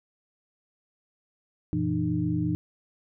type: tone cluster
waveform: sine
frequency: 93 / 118.9 / 167.6 / 303.8 Hz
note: F#2 / A#2 / E3 / D#4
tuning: +9 / +35 / +29 / -41 cents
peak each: -33 / -31 / -28 / -28 dBFS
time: 1.73-2.55 s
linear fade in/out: 0 ms
effects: none